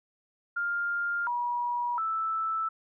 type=tone with pitch steps; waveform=sine; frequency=1402 / 964 / 1318 Hz; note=F6 / B5 / E6; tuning=+6 / -42 / -1 cents; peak=-27 dBFS; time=0.56-2.69 s; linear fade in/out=10 ms; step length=710 ms; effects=none